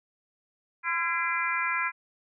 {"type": "harmonic tone with a mistuned harmonic", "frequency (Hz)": 340.4, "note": "F4", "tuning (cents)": -44, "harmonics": [3, 4, 5, 6, 7], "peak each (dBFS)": [-32, -32, -32, -32, -32], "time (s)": [0.83, 1.92], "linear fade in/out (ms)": 50, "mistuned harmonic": 5, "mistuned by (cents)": -51, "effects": []}